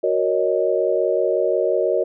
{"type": "chord", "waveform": "sine", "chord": "D# minor seventh", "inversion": "first", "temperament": "equal with one note detuned", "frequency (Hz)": [370, 466.2, 556.6, 622.3], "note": ["F#4", "A#4", "C#5", "D#5"], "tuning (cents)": [0, 0, 7, 0], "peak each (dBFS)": -22, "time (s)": [0.03, 2.04], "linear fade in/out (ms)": 10, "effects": []}